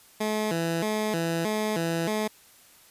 15% pulse tone with vibrato, 188.9 Hz, F#3, 36 cents sharp, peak -19 dBFS, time 0.2-2.28 s, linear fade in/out 10 ms, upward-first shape square, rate 1.6 Hz, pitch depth 220 cents each way, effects white hiss -55 dBFS RMS until 2.9 s + resampled to 32000 Hz

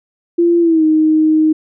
sine tone with pitch glide, 342.4 to 312.2 Hz, F4 to D#4, -34 to +6 cents, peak -8 dBFS, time 0.38-1.53 s, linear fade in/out 10 ms, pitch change -160 cents, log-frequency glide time 0.6-0.84 s, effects none

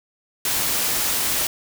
white noise, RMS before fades -22 dBFS, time 0.45-1.47 s, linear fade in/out 2 ms, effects none

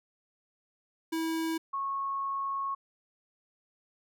square / sine tone pair in turn, 324.8 / 1097.6 Hz, E4 / C#6, -26 / -17 cents, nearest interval octave + major sixth, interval 2109 cents, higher second, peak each -30 / -30 dBFS, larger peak neither, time 1.12-1.58 / 1.73-2.75 s, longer second, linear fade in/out 10 ms, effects none

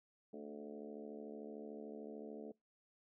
harmonic tone with a mistuned harmonic, 73.5 Hz, D2, 2 cents sharp, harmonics 3 / 4 / 5 / 6 / 7 / 8 / 9 / 10, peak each -52 / -53 / -59 / -51 / -59 / -58 / -59 / -66 dBFS, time 0.33-2.52 s, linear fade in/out 5 ms, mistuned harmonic 6, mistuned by -32 cents, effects noise-tail reverb RT60 0.2 s tail -25 dB re dry

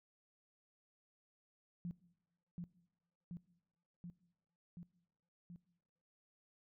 sine tone with echo, 174.61 Hz, F3, in tune, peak -40 dBFS, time 1.85-1.91 s, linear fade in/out 0 ms, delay 730 ms, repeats 5, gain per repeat -2 dB, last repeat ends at 5.56 s, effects noise-tail reverb RT60 1.0 s tail -21 dB re dry

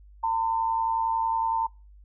sine tone pair together, 905.2 / 1016 Hz, A5 / B5, +49 / +49 cents, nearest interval major second, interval 200 cents, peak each -23 / -31 dBFS, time 0.23-1.67 s, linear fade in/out 10 ms, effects noise-tail reverb RT60 0.3 s tail -25 dB re dry + added 50 Hz sine -48 dBFS peak until 2.04 s

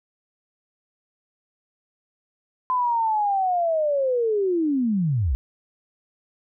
sine linear sweep, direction down, 1023 to 55 Hz, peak -19 dBFS, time 2.7-5.35 s, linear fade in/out 0 ms, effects none

